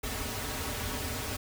pink noise with comb filter, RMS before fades -35 dBFS, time 0.03-1.37 s, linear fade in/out 10 ms, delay 5.8 ms, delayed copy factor -0.8, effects none

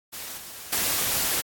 white noise with level steps, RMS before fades -36 / -40 / -25 dBFS, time 0.12-1.42 s, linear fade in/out 20 ms, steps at 0.37 / 0.72 s, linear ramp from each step 10 ms, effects AAC 64 kbps

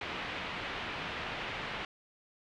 white low-pass noise, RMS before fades -39 dBFS, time 0.01-1.85 s, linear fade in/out 2 ms, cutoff 3000 Hz, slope 24 dB/octave, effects none

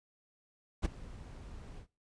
brown noise with ADSR envelope, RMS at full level -27 dBFS, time 0.82-1.87 s, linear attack 34 ms, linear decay 11 ms, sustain -21 dB, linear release 88 ms, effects noise-tail reverb RT60 0.3 s tail -20 dB re dry + resampled to 22050 Hz

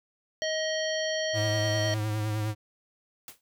harmonic tone, 630 Hz, D#5, 21 cents sharp, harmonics 1 / 3 / 5 / 7 / 9, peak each -29 / -34 / -36 / -37 / -39 dBFS, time 0.42-1.94 s, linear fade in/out 0 ms
square tone with vibrato, 107.1 Hz, A2, 46 cents flat, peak -28 dBFS, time 1.33-2.55 s, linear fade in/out 50 ms, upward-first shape triangle, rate 9.8 Hz, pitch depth 43 cents each way
white noise with exponential decay, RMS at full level -39 dBFS, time 3.28-3.41 s, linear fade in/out 1 ms, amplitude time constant 27 ms
effects none

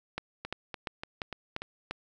two click trains, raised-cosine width 0.3 ms, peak -17 / -21 dBFS, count 6 / 5, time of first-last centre 0.18-1.91 / 0.45-1.62 s, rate 2.89 / 3.42 Hz, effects none

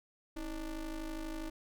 square ring-modulated tone, 146.83 Hz, D3, in tune, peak -36 dBFS, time 0.36-1.5 s, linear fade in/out 10 ms, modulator 173 Hz, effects none

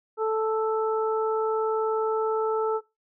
harmonic tone, 439.5 Hz, A4, 2 cents flat, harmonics 1 / 2 / 3, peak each -23 / -31 / -31 dBFS, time 0.17-2.81 s, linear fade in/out 50 ms, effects noise-tail reverb RT60 0.2 s tail -18 dB re dry

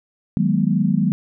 sine chord, G# minor seventh, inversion second, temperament equal with one note detuned, 155.56 / 185 / 207.7 / 240.7 Hz, D#3 / F#3 / G#3 / B3, 0 / 0 / 0 / -44 cents, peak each -22 / -19 / -20 / -23 dBFS, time 0.37-1.12 s, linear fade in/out 0 ms, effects none

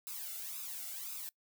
blue noise with flanger, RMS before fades -43 dBFS, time 0.07-1.29 s, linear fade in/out 0 ms, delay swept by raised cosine 0.78 to 1.44 ms, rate 1.9 Hz, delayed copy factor +0.75, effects noise-tail reverb RT60 0.1 s tail -22 dB re dry

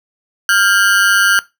40% pulse ring-modulated tone, 1500 Hz, F#6, 23 cents sharp, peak -6 dBFS, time 0.49-1.39 s, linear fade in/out 0 ms, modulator 98.2 Hz, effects noise-tail reverb RT60 0.2 s tail -17 dB re dry

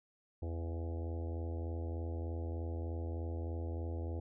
harmonic tone with a mistuned harmonic, 83.3 Hz, E2, 19 cents sharp, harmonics 1 / 3 / 4 / 5 / 6 / 7 / 8 / 9 / 10, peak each -37 / -50 / -47 / -52 / -50 / -57 / -56 / -59 / -60 dBFS, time 0.42-4.2 s, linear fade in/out 5 ms, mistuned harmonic 9, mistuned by -30 cents, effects none

